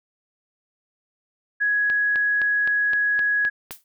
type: tone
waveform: sine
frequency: 1670 Hz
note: G#6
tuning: 9 cents sharp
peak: -18 dBFS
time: 1.6-3.5 s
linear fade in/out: 20 ms
type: click train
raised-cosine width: 0.3 ms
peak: -17 dBFS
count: 8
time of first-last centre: 1.9-3.709 s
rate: 3.87 Hz
type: noise with exponential decay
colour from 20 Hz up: blue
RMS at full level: -32 dBFS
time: 3.71-3.84 s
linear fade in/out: 2 ms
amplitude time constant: 28 ms
effects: none